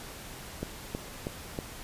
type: click train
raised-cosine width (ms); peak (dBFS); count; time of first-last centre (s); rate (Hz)
2; -19; 4; 0.63-1.588; 3.13
effects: pink hiss -44 dBFS RMS until 1.83 s + resampled to 32000 Hz